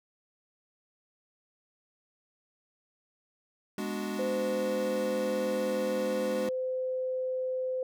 square chord, G# half-diminished seventh, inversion none, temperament equal, 207.7 / 246.9 / 293.7 / 370 Hz, G#3 / B3 / D4 / F#4, 0 / 0 / 0 / 0 cents, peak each -36 / -41 / -40 / -39 dBFS, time 3.78-6.49 s, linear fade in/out 2 ms
sine tone, 514 Hz, C5, 31 cents flat, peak -29 dBFS, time 4.19-7.83 s, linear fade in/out 2 ms
effects none

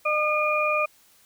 harmonic tone, 607 Hz, D#5, 43 cents flat, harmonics 1 / 2 / 4, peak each -25 / -25 / -25 dBFS, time 0.05-0.86 s, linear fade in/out 10 ms, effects white hiss -58 dBFS RMS until 1.25 s

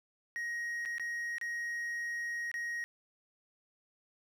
triangle tone with dropouts, 1883 Hz, A#6, 17 cents sharp, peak -33 dBFS, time 0.36-2.84 s, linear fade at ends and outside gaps 0 ms, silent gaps 0.852-0.858 / 0.982-0.997 / 1.383-1.413 / 2.515-2.541 s, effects none

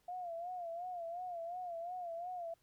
sine tone with vibrato, 698.5 Hz, F5, in tune, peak -40 dBFS, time 0.08-2.54 s, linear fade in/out 5 ms, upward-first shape sine, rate 2.8 Hz, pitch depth 87 cents each way, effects pink hiss -75 dBFS RMS until 2.62 s

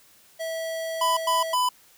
square tone, 652 Hz, E5, 19 cents flat, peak -29 dBFS, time 0.39-1.55 s, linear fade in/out 20 ms
square tone bursts, 999 Hz, B5, 20 cents sharp, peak -21 dBFS, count 3, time 1.01-1.69 s, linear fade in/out 5 ms, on 160 ms, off 100 ms
effects white hiss -56 dBFS RMS until 1.97 s

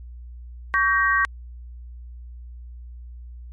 sine chord, G diminished, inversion second, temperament just, 1128.9 / 1568 / 1881.6 Hz, Db6 / G6 / Bb6, +31 / 0 / +16 cents, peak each -21 dBFS, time 0.74-1.25 s, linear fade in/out 0 ms, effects added 60 Hz sine -36 dBFS peak until 3.52 s + MP3 48 kbps

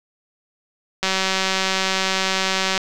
click train, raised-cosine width 0.2 ms, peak -3 dBFS, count 333, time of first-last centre 1.03-2.777 s, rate 190 Hz, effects none

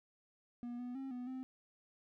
triangle tone with pitch steps, 240.8 / 246.2 / 268.1 / 247.3 / 259.3 Hz, B3 / B3 / C4 / B3 / C4, -44 / -5 / +42 / +3 / -15 cents, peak -39 dBFS, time 0.63-1.43 s, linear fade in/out 0 ms, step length 160 ms, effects none

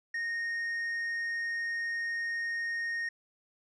sine tone with tanh clipping, 1854 Hz, A#6, 10 cents flat, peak -32 dBFS, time 0.14-3.09 s, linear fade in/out 5 ms, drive 4 dB, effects none

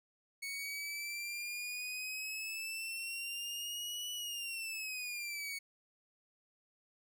sawtooth exponential two-way sweep, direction up then down, 2217 to 2960 to 2217 Hz, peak -36 dBFS, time 0.42-5.59 s, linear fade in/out 10 ms, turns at 4.12 s, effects none

